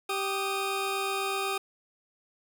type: tone pair together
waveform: 20% pulse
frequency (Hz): 390.3 / 1239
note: G4 / D#6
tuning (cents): -8 / -8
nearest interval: octave + minor sixth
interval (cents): 2000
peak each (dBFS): -26 / -27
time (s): 0.09-1.58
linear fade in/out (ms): 5
effects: 9-bit